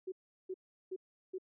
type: tone bursts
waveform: sine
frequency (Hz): 373.9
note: F#4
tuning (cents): +18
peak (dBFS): -37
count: 4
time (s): 0.07-1.384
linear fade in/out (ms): 10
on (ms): 51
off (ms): 370
effects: none